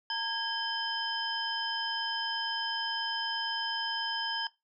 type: tone cluster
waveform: sine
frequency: 914 / 1637 / 3109 / 5080 Hz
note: A#5 / G#6 / G7 / D#8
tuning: -34 / -25 / -15 / +35 cents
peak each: -36 / -37 / -35 / -35 dBFS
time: 0.1-4.47 s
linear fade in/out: 2 ms
effects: noise-tail reverb RT60 0.2 s tail -19 dB re dry